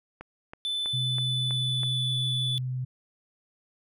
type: click train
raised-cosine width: 0.5 ms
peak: -25 dBFS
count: 6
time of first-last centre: 0.21-1.833 s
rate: 3.08 Hz
type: tone with pitch glide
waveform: triangle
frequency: 3513 to 3469 Hz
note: A7 to A7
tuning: -3 to -25 cents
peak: -26 dBFS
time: 0.65-2.58 s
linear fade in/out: 0 ms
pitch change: -22 cents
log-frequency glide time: 0.78-2.12 s
type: tone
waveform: sine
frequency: 127.8 Hz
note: C3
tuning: 40 cents flat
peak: -28 dBFS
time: 0.93-2.85 s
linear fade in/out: 10 ms
effects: none